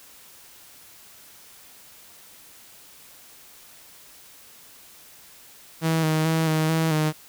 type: tone with pitch steps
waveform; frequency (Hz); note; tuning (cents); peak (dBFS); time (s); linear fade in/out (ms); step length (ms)
sawtooth; 161.8 / 157 / 161.4 / 157.2 / 161.5 / 154.5; E3 / D#3 / E3 / D#3 / E3 / D#3; -32 / +16 / -36 / +18 / -35 / -12; -16; 5.81-7.13; 50; 220
effects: white hiss -49 dBFS RMS until 7.28 s